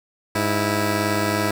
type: tone pair together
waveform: 10% pulse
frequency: 103.09 / 327.3 Hz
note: G#2 / E4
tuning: -12 / -12 cents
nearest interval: octave + minor sixth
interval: 2000 cents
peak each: -14 dBFS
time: 0.35-1.51 s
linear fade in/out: 5 ms
effects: none